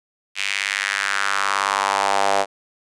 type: tone with high-pass filter sweep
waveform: sawtooth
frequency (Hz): 99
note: G2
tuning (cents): +18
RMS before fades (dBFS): -21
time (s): 0.35-2.46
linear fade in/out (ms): 50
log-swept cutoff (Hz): 2500 to 650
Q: 2.8
effects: resampled to 22050 Hz